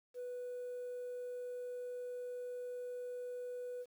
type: tone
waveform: sine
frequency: 493.9 Hz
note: B4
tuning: in tune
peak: -39 dBFS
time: 0.14-3.86 s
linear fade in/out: 50 ms
effects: tanh soft clip ceiling -39 dBFS + 11-bit